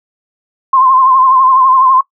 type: tone with vibrato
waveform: sine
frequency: 1046.5 Hz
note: C6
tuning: in tune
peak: -5 dBFS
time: 0.73-2.01 s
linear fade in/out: 5 ms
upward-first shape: triangle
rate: 12 Hz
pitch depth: 67 cents each way
effects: noise-tail reverb RT60 0.1 s tail -20 dB re dry